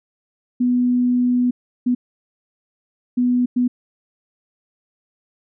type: tone bursts at uneven times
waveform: sine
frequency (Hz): 246.9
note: B3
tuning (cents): 0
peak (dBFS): -14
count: 4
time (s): 0.6-1.51 / 1.86-1.95 / 3.17-3.46 / 3.56-3.68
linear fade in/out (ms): 10
effects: none